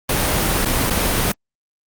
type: noise with dropouts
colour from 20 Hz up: pink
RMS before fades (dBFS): -18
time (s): 0.09-1.32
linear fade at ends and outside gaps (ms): 5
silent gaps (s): 0.65-0.656 / 0.901-0.905
effects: Opus 32 kbps